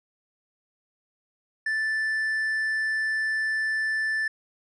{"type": "tone", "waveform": "triangle", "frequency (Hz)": 1760, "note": "A6", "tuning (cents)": 0, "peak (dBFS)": -22, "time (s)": [1.66, 4.28], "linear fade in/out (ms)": 5, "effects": ["resampled to 22050 Hz"]}